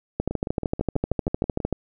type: two click trains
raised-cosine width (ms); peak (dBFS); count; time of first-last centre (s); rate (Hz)
2; -15 / -9; 9 / 21; 0.31-1.602 / 0.2-1.727; 6.19 / 13.1
effects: none